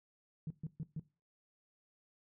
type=tone bursts; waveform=sine; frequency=155.56 Hz; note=D#3; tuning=in tune; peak=-36 dBFS; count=4; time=0.47-0.996 s; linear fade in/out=2 ms; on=34 ms; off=130 ms; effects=noise-tail reverb RT60 0.3 s tail -19 dB re dry + tanh soft clip ceiling -33 dBFS